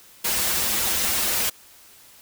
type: noise with comb filter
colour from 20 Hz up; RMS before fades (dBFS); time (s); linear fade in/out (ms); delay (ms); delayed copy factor
white; -23; 0.24-1.5; 10; 7; -1
effects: white hiss -50 dBFS RMS until 2.21 s